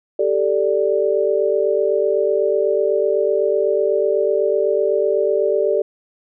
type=chord; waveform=sine; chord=G suspended second; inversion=none; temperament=equal; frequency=392 / 440 / 587.3 Hz; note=G4 / A4 / D5; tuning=0 / 0 / 0 cents; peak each=-19 dBFS; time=0.19-5.82 s; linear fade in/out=5 ms; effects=none